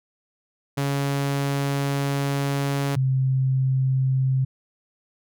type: tone pair in turn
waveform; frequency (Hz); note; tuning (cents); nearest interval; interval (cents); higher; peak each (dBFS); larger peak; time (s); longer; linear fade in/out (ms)
sawtooth / sine; 140 / 131.72; C#3 / C3; +18 / +12; minor second; 106; first; -18; neither; 0.77-2.96 / 2.96-4.45; first; 10
effects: none